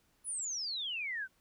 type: exponential sweep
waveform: sine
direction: down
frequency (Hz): 10548 to 1480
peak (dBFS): -35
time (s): 0.24-1.28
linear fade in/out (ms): 50
effects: pink hiss -72 dBFS RMS until 1.4 s